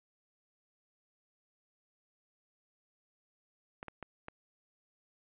clicks, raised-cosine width 0.5 ms, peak -27 dBFS, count 4, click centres 3.829 / 3.883 / 4.027 / 4.284 s, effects resampled to 8000 Hz

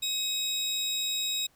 30% pulse tone pair together, 2545 / 3796 Hz, D#7 / A#7, +39 / +31 cents, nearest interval perfect fifth, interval 692 cents, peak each -36 / -26 dBFS, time 0.02-1.47 s, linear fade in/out 10 ms, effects pink hiss -65 dBFS RMS until 1.55 s

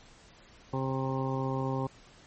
harmonic tone, 132.8 Hz, C3, 26 cents sharp, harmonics 1 / 2 / 3 / 4 / 6 / 7 / 8, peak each -32 / -35 / -37 / -38 / -40 / -40 / -41 dBFS, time 0.73-1.87 s, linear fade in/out 5 ms, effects pink hiss -56 dBFS RMS until 2.26 s + MP3 32 kbps

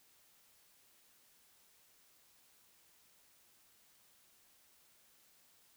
silence, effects white hiss -68 dBFS RMS until 5.76 s

